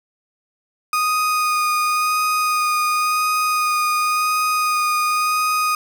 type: tone with vibrato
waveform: 35% pulse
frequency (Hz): 1238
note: D#6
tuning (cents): -9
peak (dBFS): -15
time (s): 0.93-5.75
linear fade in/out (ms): 2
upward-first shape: sine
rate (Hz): 0.93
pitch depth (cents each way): 12
effects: none